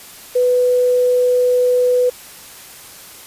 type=tone with quantisation; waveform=sine; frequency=496.3 Hz; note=B4; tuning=8 cents sharp; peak=-11 dBFS; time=0.35-2.1 s; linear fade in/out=10 ms; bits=6; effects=white hiss -38 dBFS RMS until 3.26 s + resampled to 32000 Hz